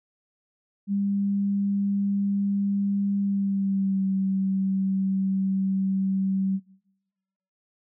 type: tone with pitch glide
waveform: sine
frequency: 199.7 to 192.23 Hz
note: G3 to G3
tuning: +32 to -34 cents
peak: -22 dBFS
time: 0.87-6.6 s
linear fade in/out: 50 ms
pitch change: -66 cents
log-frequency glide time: 3.19-4.07 s
effects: noise-tail reverb RT60 1.0 s tail -22 dB re dry